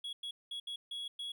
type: tone bursts at uneven times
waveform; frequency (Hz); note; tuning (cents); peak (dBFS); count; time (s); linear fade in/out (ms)
triangle; 3342; G#7; +10; -37; 6; 0.04-0.13 / 0.23-0.31 / 0.51-0.6 / 0.67-0.76 / 0.91-1.08 / 1.19-1.32; 5
effects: none